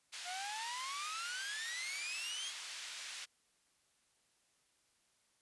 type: band-pass noise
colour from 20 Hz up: pink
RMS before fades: -47 dBFS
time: 0.12-3.26 s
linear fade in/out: 20 ms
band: 2200 to 7100 Hz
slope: 12 dB/octave
type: exponential sweep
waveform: sawtooth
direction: up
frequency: 698.5 to 3359 Hz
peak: -38 dBFS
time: 0.24-2.53 s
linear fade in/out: 50 ms
effects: white hiss -75 dBFS RMS until 5.41 s + resampled to 24000 Hz